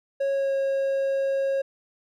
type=tone with pitch glide; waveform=triangle; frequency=550 to 544.3 Hz; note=C#5 to C#5; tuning=-14 to -32 cents; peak=-20 dBFS; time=0.2-1.62 s; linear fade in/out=10 ms; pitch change=-18 cents; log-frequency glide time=0.32-0.54 s; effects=none

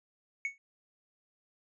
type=tone with exponential decay; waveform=triangle; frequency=2217 Hz; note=C#7; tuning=in tune; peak=-26 dBFS; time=0.45-0.58 s; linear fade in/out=1 ms; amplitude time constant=27 ms; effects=resampled to 22050 Hz

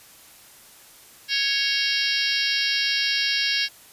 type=harmonic tone with a mistuned harmonic; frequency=554.4 Hz; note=C#5; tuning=in tune; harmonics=3 / 4 / 5 / 6 / 7 / 8 / 9 / 10; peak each=-29 / -29 / -29 / -29 / -29 / -29 / -29 / -29 dBFS; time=1.28-3.69 s; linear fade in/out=50 ms; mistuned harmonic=6; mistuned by=-52 cents; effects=white hiss -49 dBFS RMS until 3.92 s + resampled to 32000 Hz

